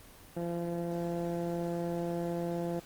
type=tone with low-pass filter; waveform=15% pulse; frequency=171.2 Hz; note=F3; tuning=34 cents flat; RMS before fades=-34 dBFS; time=0.36-2.8 s; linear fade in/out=10 ms; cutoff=740 Hz; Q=0.91; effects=pink hiss -54 dBFS RMS until 2.85 s + Opus 24 kbps